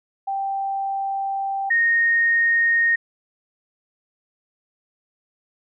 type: tone pair in turn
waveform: sine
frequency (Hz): 784 / 1855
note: G5 / A#6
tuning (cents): 0 / -9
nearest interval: octave + minor third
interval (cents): 1491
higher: second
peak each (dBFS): -22 / -15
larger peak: second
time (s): 0.27-1.7 / 1.7-2.96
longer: first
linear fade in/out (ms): 10
effects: none